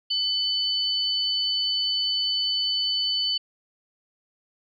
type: tone pair together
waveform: sine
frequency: 3000 / 4495 Hz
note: F#7 / C#8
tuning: +23 / +23 cents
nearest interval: perfect fifth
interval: 700 cents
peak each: -25 dBFS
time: 0.1-3.38 s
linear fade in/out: 10 ms
effects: none